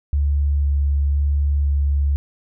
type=tone with vibrato; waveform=sine; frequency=71.3 Hz; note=C#2; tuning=49 cents sharp; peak=-15 dBFS; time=0.13-2.16 s; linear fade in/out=0 ms; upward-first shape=square; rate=0.99 Hz; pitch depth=9 cents each way; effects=none